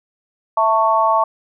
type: chord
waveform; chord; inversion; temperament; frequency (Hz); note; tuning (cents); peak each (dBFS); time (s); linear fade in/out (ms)
sine; A major; second; equal with one note detuned; 659.3 / 891.8 / 1108.7; E5 / A5 / C#6; 0 / +23 / 0; -18 / -16 / -16; 0.57-1.24; 5
effects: none